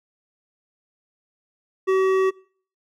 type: tone with hard clipping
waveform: triangle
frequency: 380 Hz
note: F#4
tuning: 46 cents sharp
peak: -18 dBFS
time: 1.87-2.31 s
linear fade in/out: 20 ms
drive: 15 dB
effects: noise-tail reverb RT60 0.5 s tail -24 dB re dry